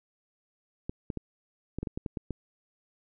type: clicks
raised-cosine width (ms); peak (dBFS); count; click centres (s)
3; -20; 10; 0.895 / 1.102 / 1.173 / 1.786 / 1.83 / 1.872 / 1.975 / 2.062 / 2.172 / 2.307
effects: none